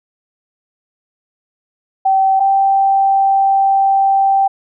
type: tone pair in turn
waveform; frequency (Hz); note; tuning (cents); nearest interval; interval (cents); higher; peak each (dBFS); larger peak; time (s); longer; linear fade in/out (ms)
sine; 771 / 781.8; G5 / G5; -29 / -5; unison; 24; second; -9; neither; 2.05-2.4 / 2.4-4.48; second; 10
effects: none